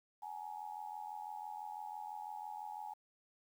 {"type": "tone with amplitude modulation", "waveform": "sine", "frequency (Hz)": 842, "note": "G#5", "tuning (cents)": 24, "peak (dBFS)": -39, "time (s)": [0.22, 2.94], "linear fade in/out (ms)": 10, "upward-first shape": "sine", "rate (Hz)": 86, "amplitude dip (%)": 85, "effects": ["11-bit"]}